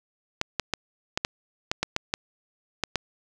clicks, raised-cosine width 0.2 ms, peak -7 dBFS, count 11, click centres 0.414 / 0.597 / 0.737 / 1.175 / 1.249 / 1.715 / 1.83 / 1.964 / 2.139 / 2.837 / 2.957 s, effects none

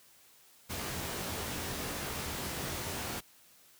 pink noise with comb filter, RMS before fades -37 dBFS, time 0.69-3.21 s, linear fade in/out 20 ms, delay 19 ms, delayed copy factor -0.65, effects white hiss -61 dBFS RMS until 3.79 s + high-pass 60 Hz 12 dB/octave

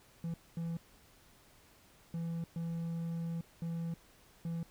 triangle tone bursts at uneven times, 166.9 Hz, E3, 22 cents sharp, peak -33 dBFS, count 6, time 0.24-0.34 / 0.57-0.77 / 2.14-2.44 / 2.56-3.41 / 3.62-3.94 / 4.45-4.63 s, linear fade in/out 2 ms, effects pink hiss -63 dBFS RMS until 4.7 s

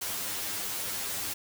white noise with comb filter, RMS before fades -34 dBFS, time 0.01-1.34 s, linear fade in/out 10 ms, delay 10 ms, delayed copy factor +0.65, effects none

